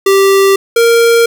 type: tone pair in turn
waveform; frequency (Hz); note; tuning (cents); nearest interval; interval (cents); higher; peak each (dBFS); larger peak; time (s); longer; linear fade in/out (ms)
square; 391 / 465; G4 / A#4; -4 / -4; minor third; 300; second; -6; neither; 0.06-0.56 / 0.76-1.26; neither; 5
effects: none